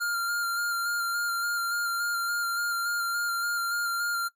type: tone with vibrato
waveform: square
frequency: 1396.9 Hz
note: F6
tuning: in tune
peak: -27 dBFS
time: 0-4.29 s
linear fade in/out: 20 ms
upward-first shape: square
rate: 3.5 Hz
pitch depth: 16 cents each way
effects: noise-tail reverb RT60 0.1 s tail -18 dB re dry